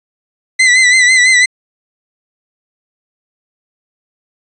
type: tone with vibrato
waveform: 40% pulse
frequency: 2012 Hz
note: B6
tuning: 32 cents sharp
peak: -5 dBFS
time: 0.59-1.46 s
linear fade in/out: 10 ms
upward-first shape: sine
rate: 6 Hz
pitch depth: 56 cents each way
effects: resampled to 24000 Hz